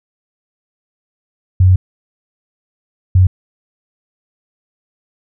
sine tone bursts at uneven times, 92.5 Hz, F#2, in tune, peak -5 dBFS, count 2, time 1.6-1.76 / 3.15-3.27 s, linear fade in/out 5 ms, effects none

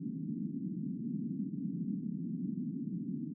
pink band-pass noise, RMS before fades -38 dBFS, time 0-3.34 s, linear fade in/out 20 ms, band 160 to 280 Hz, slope 48 dB/octave, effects none

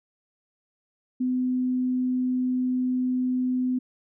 sine tone, 253.3 Hz, B3, 44 cents sharp, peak -22 dBFS, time 1.2-3.79 s, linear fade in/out 10 ms, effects none

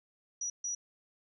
sine tone bursts at uneven times, 5830 Hz, F#8, 26 cents flat, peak -33 dBFS, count 2, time 0.41-0.5 / 0.64-0.75 s, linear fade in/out 5 ms, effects none

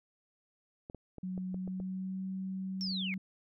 clicks, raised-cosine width 2 ms, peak -31 dBFS, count 7, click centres 0.899 / 0.947 / 1.183 / 1.378 / 1.544 / 1.677 / 1.801 s
sine tone with pitch glide, 185 to 189.54 Hz, F#3 to F#3, 0 to +42 cents, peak -35 dBFS, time 1.23-3.18 s, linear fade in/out 5 ms, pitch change +42 cents, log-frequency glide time 1.52-2.24 s
sine linear sweep, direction down, 5550 to 2093 Hz, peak -35 dBFS, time 2.81-3.14 s, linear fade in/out 0 ms
effects none

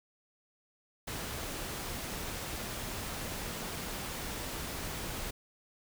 pink noise, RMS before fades -39 dBFS, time 1.07-5.31 s, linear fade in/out 10 ms, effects none

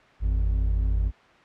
triangle tone pair together, 52.06 / 85.5 Hz, G#1 / F2, +5 / -36 cents, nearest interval major sixth, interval 859 cents, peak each -19 / -28 dBFS, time 0.2-1.12 s, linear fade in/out 50 ms, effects white hiss -53 dBFS RMS until 1.44 s + low-pass 2000 Hz 12 dB/octave

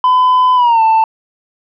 sine tone with pitch glide, 1009 to 888.6 Hz, B5 to A5, +37 to +17 cents, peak -4 dBFS, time 0.04-1.04 s, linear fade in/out 2 ms, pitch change -220 cents, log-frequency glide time 0.55-0.82 s, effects tanh soft clip ceiling -6 dBFS

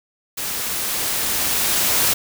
white noise with level ramp, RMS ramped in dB -26 to -17 dBFS, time 0.37-2.14 s, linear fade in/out 10 ms, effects none

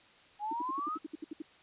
sine exponential sweep, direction up, 814 to 1318.5 Hz, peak -33 dBFS, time 0.39-0.99 s, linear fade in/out 50 ms
sine tone bursts, 311.1 Hz, D#4, in tune, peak -36 dBFS, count 11, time 0.51-1.421 s, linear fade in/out 5 ms, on 21 ms, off 68 ms
effects white hiss -60 dBFS RMS until 1.62 s + resampled to 8000 Hz

